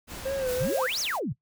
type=noise; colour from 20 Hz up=pink; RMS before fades=-39 dBFS; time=0.07-0.71 s; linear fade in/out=50 ms
type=tone with vibrato; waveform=triangle; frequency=523.3 Hz; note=C5; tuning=in tune; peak=-24 dBFS; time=0.25-0.87 s; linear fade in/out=10 ms; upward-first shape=sine; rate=2.7 Hz; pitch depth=85 cents each way
type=noise with tremolo; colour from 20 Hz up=white; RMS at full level=-37 dBFS; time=0.45-1.2 s; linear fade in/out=50 ms; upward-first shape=triangle; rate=4.1 Hz; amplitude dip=40%
type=exponential two-way sweep; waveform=sine; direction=up then down; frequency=110 to 6680 to 110 Hz; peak=-27 dBFS; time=0.6-1.33 s; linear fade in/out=10 ms; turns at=1 s
effects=noise-tail reverb RT60 0.1 s tail -17 dB re dry

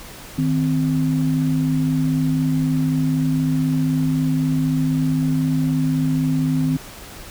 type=tone pair together; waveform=sine; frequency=155.56 / 259.5 Hz; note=D#3 / C4; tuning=0 / -14 cents; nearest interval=major sixth; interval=886 cents; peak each=-19 dBFS; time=0.38-6.77 s; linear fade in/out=5 ms; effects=pink hiss -38 dBFS RMS until 7.3 s

